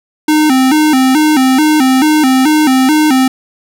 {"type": "tone with vibrato", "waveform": "square", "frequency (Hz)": 282.8, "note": "C#4", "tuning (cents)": 35, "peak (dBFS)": -7, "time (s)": [0.28, 3.28], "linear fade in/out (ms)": 5, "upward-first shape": "square", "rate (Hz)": 2.3, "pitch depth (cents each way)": 140, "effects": []}